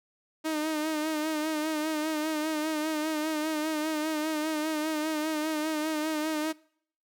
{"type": "tone with vibrato", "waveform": "sawtooth", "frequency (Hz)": 309.6, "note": "D#4", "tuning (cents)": -9, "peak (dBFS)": -24, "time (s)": [0.44, 6.53], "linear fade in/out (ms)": 20, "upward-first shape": "sine", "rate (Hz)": 5, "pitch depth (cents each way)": 47, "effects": ["noise-tail reverb RT60 0.6 s tail -23 dB re dry"]}